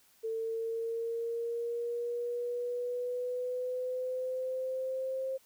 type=linear sweep; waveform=sine; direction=up; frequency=447.2 to 530 Hz; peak=-32 dBFS; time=0.23-5.38 s; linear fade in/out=20 ms; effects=white hiss -65 dBFS RMS until 5.45 s